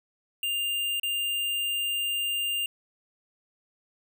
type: tone with dropouts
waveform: square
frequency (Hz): 2800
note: F7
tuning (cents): +4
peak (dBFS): -27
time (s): 0.43-2.66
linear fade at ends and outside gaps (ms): 2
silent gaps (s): 0.998-1.032
effects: none